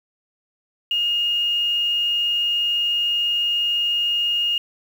sine tone with quantisation, 2847 Hz, F7, 33 cents sharp, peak -18 dBFS, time 0.91-4.58 s, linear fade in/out 2 ms, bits 7, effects none

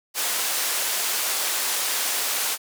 white band-pass noise, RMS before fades -25 dBFS, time 0.14-2.58 s, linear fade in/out 50 ms, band 460 to 14000 Hz, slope 12 dB/octave, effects none

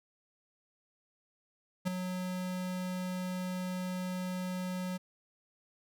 square tone with ADSR envelope, 183.1 Hz, F#3, 18 cents flat, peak -27 dBFS, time 1.85-4.98 s, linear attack 25 ms, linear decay 8 ms, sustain -8 dB, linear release 18 ms, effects none

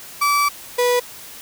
35% pulse tone pair in turn, 1155 / 490.1 Hz, D6 / B4, -29 / -13 cents, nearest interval octave + minor third, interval 1484 cents, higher first, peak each -13 dBFS, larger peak neither, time 0.21-0.49 / 0.78-1 s, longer first, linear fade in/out 10 ms, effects white hiss -38 dBFS RMS until 1.41 s

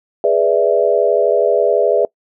sine chord, E dominant seventh, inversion first, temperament equal, 415.3 / 493.9 / 587.3 / 659.3 Hz, G#4 / B4 / D5 / E5, 0 / 0 / 0 / 0 cents, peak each -16 dBFS, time 0.24-2.05 s, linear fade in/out 2 ms, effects noise-tail reverb RT60 0.1 s tail -24 dB re dry

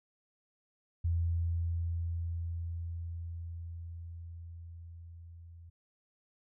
sine tone with level ramp, 84.4 Hz, E2, 41 cents sharp, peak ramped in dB -27 to -49 dBFS, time 1.04-5.7 s, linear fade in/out 10 ms, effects none

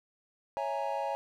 triangle chord, A# half-diminished seventh, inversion first, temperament equal, 554.4 / 659.3 / 830.6 / 932.3 Hz, C#5 / E5 / G#5 / A#5, 0 / 0 / 0 / 0 cents, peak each -34 / -36 / -33 / -36 dBFS, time 0.57-1.15 s, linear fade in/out 0 ms, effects none

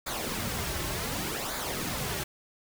pink noise with flanger, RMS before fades -33 dBFS, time 0.06-2.24 s, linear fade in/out 10 ms, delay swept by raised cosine 0.35 to 4.25 ms, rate 0.67 Hz, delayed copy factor -0.6, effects none

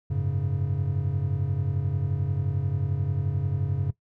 triangle chord, F# suspended second, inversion none, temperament equal, 92.5 / 103.83 / 138.59 Hz, F#2 / G#2 / C#3, 0 / 0 / 0 cents, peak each -27 / -28 / -25 dBFS, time 0.1-3.91 s, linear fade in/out 10 ms, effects noise-tail reverb RT60 0.1 s tail -17 dB re dry

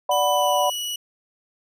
sine chord, B minor, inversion first, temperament equal, 587.3 / 740 / 987.8 Hz, D5 / F#5 / B5, 0 / 0 / 0 cents, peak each -22 dBFS, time 0.09-0.7 s, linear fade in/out 5 ms
sawtooth tone with pitch glide, 3000 to 2933 Hz, F#7 to F#7, +23 to -16 cents, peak -23 dBFS, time 0.11-0.96 s, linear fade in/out 5 ms, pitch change -39 cents, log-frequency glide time 0.33-0.66 s
effects none

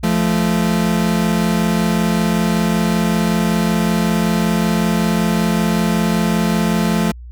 40% pulse tone pair together, 172.62 / 217.9 Hz, F3 / A3, -20 / -17 cents, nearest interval major third, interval 403 cents, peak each -16 dBFS, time 0.03-7.12 s, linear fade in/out 10 ms, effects added 60 Hz sine -31 dBFS peak until 7.31 s

